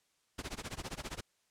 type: noise with tremolo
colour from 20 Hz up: pink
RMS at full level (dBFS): -39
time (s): 0.38-1.21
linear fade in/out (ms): 10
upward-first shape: sine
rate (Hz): 15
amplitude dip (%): 95
effects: white hiss -75 dBFS RMS until 1.5 s + low-pass 9000 Hz 12 dB/octave